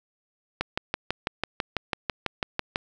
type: click train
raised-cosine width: 0.3 ms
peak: -9 dBFS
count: 14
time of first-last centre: 0.61-2.759 s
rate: 6.05 Hz
effects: none